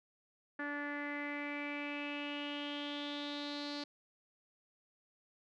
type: tone with low-pass filter sweep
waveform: sawtooth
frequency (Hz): 290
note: D4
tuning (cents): -22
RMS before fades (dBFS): -41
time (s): 0.59-3.84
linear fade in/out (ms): 5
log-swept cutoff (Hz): 1700 to 4400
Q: 6.5
effects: none